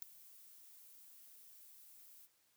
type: noise with ADSR envelope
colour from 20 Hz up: violet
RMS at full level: -39 dBFS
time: 0.02-2.28 s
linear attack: 4 ms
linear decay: 6 ms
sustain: -21 dB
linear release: 40 ms
effects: white hiss -75 dBFS RMS until 2.56 s + high-pass 60 Hz 12 dB/octave